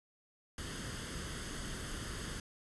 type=noise with comb filter; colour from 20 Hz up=pink; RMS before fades=-42 dBFS; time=0.58-2.4 s; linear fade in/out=2 ms; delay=0.62 ms; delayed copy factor=+0.6; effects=resampled to 24000 Hz